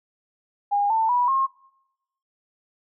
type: tone with pitch steps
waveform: sine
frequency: 813 / 891.7 / 978.1 / 1072.8 Hz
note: G#5 / A5 / B5 / C6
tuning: -37 / +23 / -17 / +43 cents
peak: -18 dBFS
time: 0.71-1.47 s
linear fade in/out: 20 ms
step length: 190 ms
effects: noise-tail reverb RT60 0.9 s tail -24 dB re dry